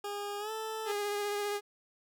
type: tone with pitch glide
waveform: 20% pulse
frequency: 408.1 to 439.9 Hz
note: G#4 to A4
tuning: -30 to 0 cents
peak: -31 dBFS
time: 0.04-0.92 s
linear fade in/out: 5 ms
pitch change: +130 cents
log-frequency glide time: 0.39-0.51 s
type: tone with vibrato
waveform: sawtooth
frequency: 410.6 Hz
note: G#4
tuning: 20 cents flat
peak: -28 dBFS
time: 0.85-1.61 s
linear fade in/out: 50 ms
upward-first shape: triangle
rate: 15 Hz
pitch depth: 20 cents each way
effects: none